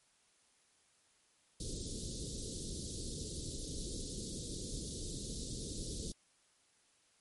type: band-stop noise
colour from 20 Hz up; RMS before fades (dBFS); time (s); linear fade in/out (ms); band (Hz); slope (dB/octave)
pink; -42; 1.6-6.12; 2; 490 to 3700; 48
effects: white hiss -71 dBFS RMS until 7.2 s + MP3 48 kbps